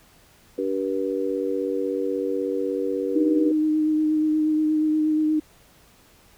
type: harmonic tone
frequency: 96.3 Hz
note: G2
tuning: 30 cents flat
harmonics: 3 / 4 / 5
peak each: -28 / -27 / -26 dBFS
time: 0.58-3.52 s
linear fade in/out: 5 ms
type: tone with vibrato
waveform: sine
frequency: 308.8 Hz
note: D#4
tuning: 13 cents flat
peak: -18 dBFS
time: 3.15-5.4 s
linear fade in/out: 10 ms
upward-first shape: sine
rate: 8.4 Hz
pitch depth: 16 cents each way
effects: pink hiss -55 dBFS RMS until 6.37 s